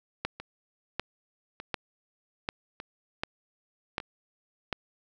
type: two click trains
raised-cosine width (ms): 0.3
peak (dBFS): -23 / -13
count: 4 / 7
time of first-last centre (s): 0.4-4.001 / 0.25-4.728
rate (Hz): 0.833 / 1.34
effects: none